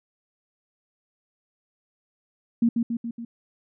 sine tone with echo, 233.1 Hz, A#3, in tune, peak -16 dBFS, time 2.62-2.69 s, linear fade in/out 5 ms, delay 140 ms, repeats 4, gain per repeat -4 dB, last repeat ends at 3.25 s, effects none

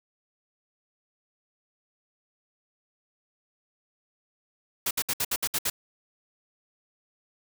white noise bursts, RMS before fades -27 dBFS, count 8, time 4.86-5.7 s, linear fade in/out 5 ms, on 49 ms, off 64 ms, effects none

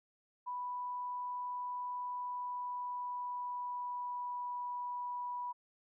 sine tone with pitch glide, 987.8 to 980.4 Hz, B5 to B5, 0 to -13 cents, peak -37 dBFS, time 0.46-5.53 s, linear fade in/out 20 ms, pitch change -13 cents, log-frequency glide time 2.11-4.62 s, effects none

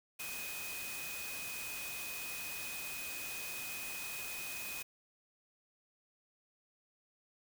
sine tone in noise, 2503 Hz, D#7, 10 cents sharp, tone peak -44 dBFS, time 0.19-4.83 s, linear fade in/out 10 ms, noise white, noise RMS -44 dBFS, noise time 0.19-4.83 s, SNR -3 dB, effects none

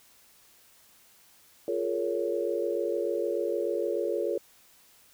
sine chord, Bb minor seventh, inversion second, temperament just, 349.6 / 419.5 / 466.2 / 559.4 Hz, F4 / Ab4 / Bb4 / Db5, +2 / +17 / 0 / +16 cents, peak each -32 dBFS, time 1.68-4.38 s, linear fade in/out 2 ms, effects white hiss -59 dBFS RMS until 5.13 s

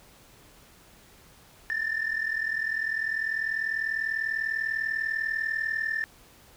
sine tone pair together, 1760 / 1800.1 Hz, A6 / A6, 0 / +39 cents, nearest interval unison, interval 39 cents, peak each -28 dBFS, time 1.7-6.04 s, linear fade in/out 0 ms, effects tanh soft clip ceiling -22 dBFS + pink hiss -55 dBFS RMS until 6.56 s

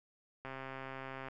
click train, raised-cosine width 0.5 ms, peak -29 dBFS, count 112, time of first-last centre 0.45-1.285 s, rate 133 Hz, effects none

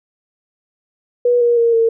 sine tone with pitch steps, 486 / 475.7 / 465.7 / 455.8 Hz, B4 / A#4 / A#4 / A#4, -28 / +35 / -2 / -39 cents, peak -10 dBFS, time 1.25-1.89 s, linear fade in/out 5 ms, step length 160 ms, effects none

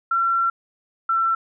sine tone pair in turn, 1359 / 1344.2 Hz, F6 / E6, -48 / +33 cents, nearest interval unison, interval 19 cents, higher first, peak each -17 dBFS, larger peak neither, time 0.11-0.5 / 1.09-1.35 s, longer first, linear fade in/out 5 ms, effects none

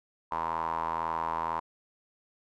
square tone with band-pass filter, 41 Hz, E1, 9 cents flat, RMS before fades -32 dBFS, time 0.31-1.6 s, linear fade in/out 10 ms, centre 980 Hz, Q 8.2, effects none

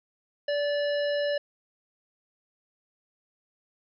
harmonic tone, 580 Hz, D5, 22 cents flat, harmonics 1 / 3 / 5 / 7 / 9, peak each -25 / -35 / -39 / -42 / -44 dBFS, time 0.48-1.38 s, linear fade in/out 5 ms, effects none

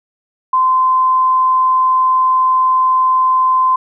sine tone, 1033 Hz, C6, 22 cents flat, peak -9 dBFS, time 0.53-3.76 s, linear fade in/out 5 ms, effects none

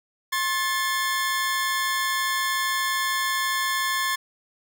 sawtooth tone pair together, 1068 / 1742.4 Hz, C6 / A6, +35 / -17 cents, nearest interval minor sixth, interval 848 cents, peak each -22 dBFS, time 0.32-4.16 s, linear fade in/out 10 ms, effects none

